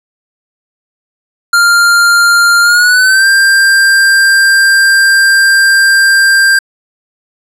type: tone with pitch glide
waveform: square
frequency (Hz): 1396.9 to 1586.2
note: F6 to G6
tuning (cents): 0 to +20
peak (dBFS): -5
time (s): 1.53-6.59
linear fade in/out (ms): 5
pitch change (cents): +220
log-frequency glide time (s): 2.62-3.28
effects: low-pass 12000 Hz 12 dB/octave